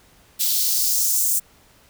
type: noise with high-pass filter sweep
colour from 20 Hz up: blue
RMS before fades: -20 dBFS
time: 0.39-1.4 s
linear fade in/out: 20 ms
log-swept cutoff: 3700 to 7800 Hz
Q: 2
effects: pink hiss -54 dBFS RMS until 1.89 s